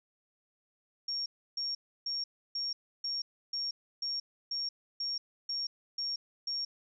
sine tone bursts, 5540 Hz, F8, 15 cents flat, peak -32 dBFS, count 12, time 1.08-6.65 s, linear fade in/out 5 ms, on 180 ms, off 310 ms, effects none

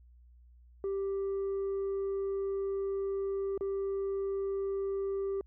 sine tone with dropouts, 392.1 Hz, G4, in tune, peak -28 dBFS, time 0.84-5.41 s, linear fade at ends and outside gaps 1 ms, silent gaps 3.577-3.609 s, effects tanh soft clip ceiling -30 dBFS + added 60 Hz sine -55 dBFS peak until 5.46 s

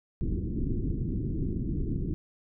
pink low-pass noise, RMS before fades -30 dBFS, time 0.21-2.14 s, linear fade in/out 0 ms, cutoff 360 Hz, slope 48 dB/octave, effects none

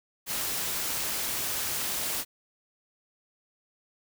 white noise, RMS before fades -31 dBFS, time 0.26-2.25 s, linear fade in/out 50 ms, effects none

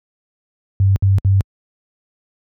sine tone bursts, 97.4 Hz, G2, 11 cents flat, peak -9 dBFS, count 3, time 0.8-1.408 s, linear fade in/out 0 ms, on 160 ms, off 64 ms, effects high-pass 60 Hz 12 dB/octave

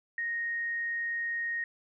sine tone, 1864.7 Hz, A#6, in tune, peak -30 dBFS, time 0.18-1.64 s, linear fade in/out 2 ms, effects none

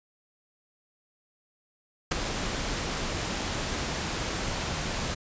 pink noise with ADSR envelope, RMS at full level -21 dBFS, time 2.11-5.15 s, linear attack 11 ms, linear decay 4 ms, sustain -10 dB, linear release 16 ms, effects resampled to 16000 Hz

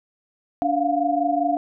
sine tone cluster, 290.4 / 689 / 714 Hz, D4 / F5 / F5, -19 / -24 / +38 cents, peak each -24 / -22 / -23 dBFS, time 0.62-1.57 s, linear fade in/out 0 ms, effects none

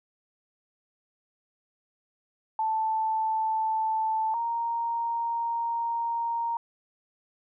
sine tone pair in turn, 880 / 930.6 Hz, A5 / A#5, 0 / -3 cents, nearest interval minor second, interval 97 cents, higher second, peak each -24 / -26 dBFS, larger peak first, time 2.59-4.34 / 4.34-6.57 s, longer second, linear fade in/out 2 ms, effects none

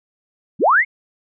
sine linear sweep, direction up, 129.4 to 2244 Hz, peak -10 dBFS, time 0.59-0.85 s, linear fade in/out 50 ms, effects none

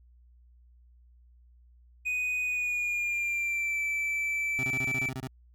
triangle tone with pitch glide, 2489 to 2322 Hz, D#7 to D7, 0 to -20 cents, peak -26 dBFS, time 2.05-5.1 s, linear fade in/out 20 ms, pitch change -120 cents, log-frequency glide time 2.43-3.81 s
25% pulse tone bursts, 130.81 Hz, C3, in tune, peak -30 dBFS, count 10, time 4.59-5.273 s, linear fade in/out 0 ms, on 44 ms, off 27 ms
effects added 60 Hz sine -55 dBFS peak until 5.54 s

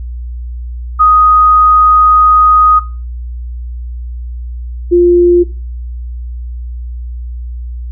sine tone pair in turn, 1248 / 350.2 Hz, D#6 / F4, +5 / +5 cents, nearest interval octave + minor seventh, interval 2200 cents, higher first, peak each -3 dBFS, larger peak neither, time 0.99-2.8 / 4.91-5.44 s, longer first, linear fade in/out 20 ms, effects noise-tail reverb RT60 0.3 s tail -17 dB re dry + added 60 Hz sine -19 dBFS peak until 7.91 s

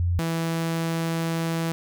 sine / sawtooth tone pair in turn, 87.31 / 164.82 Hz, F2 / E3, 0 / 0 cents, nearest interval major seventh, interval 1100 cents, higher second, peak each -20 dBFS, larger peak neither, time 0-0.19 / 0.19-1.72 s, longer second, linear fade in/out 0 ms, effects none

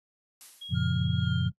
blue noise with exponential decay, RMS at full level -44 dBFS, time 0.41-1.06 s, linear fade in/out 0 ms, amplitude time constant 140 ms
sine tone with pitch glide, 3290 to 3189 Hz, G#7 to G7, -17 to +29 cents, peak -38 dBFS, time 0.61-1.48 s, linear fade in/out 10 ms, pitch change -54 cents, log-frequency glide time 1.2-1.33 s
sine chord, Gb major seventh, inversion none, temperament equal, 92.5 / 116.54 / 138.59 / 174.61 Hz, Gb2 / Bb2 / Db3 / F3, 0 / 0 / 0 / 0 cents, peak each -30 dBFS, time 0.69-1.52 s, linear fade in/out 50 ms
triangle tone with tremolo, 1411 Hz, F6, 17 cents sharp, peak -35 dBFS, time 0.74-1.5 s, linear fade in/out 20 ms, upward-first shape triangle, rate 2.2 Hz, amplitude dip 85%
effects noise-tail reverb RT60 0.1 s tail -24 dB re dry + AAC 32 kbps

